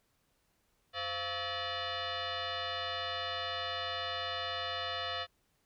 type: tone with frequency modulation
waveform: sine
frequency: 1124 Hz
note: C#6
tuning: 24 cents sharp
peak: -34 dBFS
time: 0.93-5.27 s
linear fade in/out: 50 ms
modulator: 606 Hz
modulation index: 4.8
effects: pink hiss -75 dBFS RMS until 5.65 s